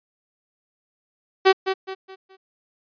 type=tone with echo; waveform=sawtooth; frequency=381.4 Hz; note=G4; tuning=47 cents flat; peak=-7 dBFS; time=1.45-1.53 s; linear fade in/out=20 ms; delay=210 ms; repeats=4; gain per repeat=-9 dB; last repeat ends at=2.37 s; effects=resampled to 11025 Hz